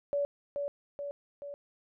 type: tone with echo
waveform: sine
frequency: 571 Hz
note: D5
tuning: 49 cents flat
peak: -27 dBFS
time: 0.13-0.25 s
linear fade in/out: 0 ms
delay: 430 ms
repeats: 3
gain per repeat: -4 dB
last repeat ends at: 1.54 s
effects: none